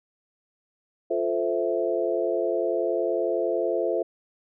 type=chord; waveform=sine; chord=F major seventh; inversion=none; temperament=equal with one note detuned; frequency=349.2 / 440 / 520.2 / 659.3 Hz; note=F4 / A4 / C5 / E5; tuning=0 / 0 / -10 / 0 cents; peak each=-28 dBFS; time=1.1-4.03 s; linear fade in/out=10 ms; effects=none